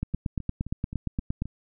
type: two click trains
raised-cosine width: 5 ms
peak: -23 / -15 dBFS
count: 6 / 13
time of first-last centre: 0.14-1.456 / 0.03-1.42 s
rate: 3.8 / 8.63 Hz
effects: none